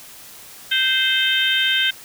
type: harmonic tone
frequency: 521 Hz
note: C5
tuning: 7 cents flat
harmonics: 3 / 4 / 5 / 6 / 7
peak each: -21 / -26 / -26 / -19 / -24 dBFS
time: 0.71-1.91 s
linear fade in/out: 10 ms
effects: white hiss -41 dBFS RMS until 2.04 s